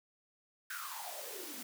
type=noise with high-pass filter sweep; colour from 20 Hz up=white; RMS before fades=-44 dBFS; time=0.7-1.63 s; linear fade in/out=5 ms; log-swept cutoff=1600 to 230 Hz; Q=9.8; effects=none